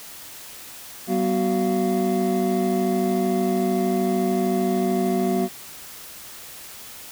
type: tone cluster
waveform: triangle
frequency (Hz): 191.2 / 244.5 / 372.9 / 691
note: G3 / B3 / F#4 / F5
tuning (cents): -43 / -17 / +14 / -19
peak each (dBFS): -22 / -23 / -22 / -25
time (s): 1.07-5.49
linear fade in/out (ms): 50
effects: white hiss -40 dBFS RMS until 7.11 s